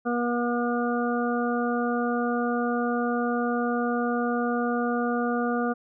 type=harmonic tone; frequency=240 Hz; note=B3; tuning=49 cents flat; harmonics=1 / 2 / 3 / 5 / 6; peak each=-26 / -29 / -31 / -33 / -34 dBFS; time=0.05-5.74 s; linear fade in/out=20 ms; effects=none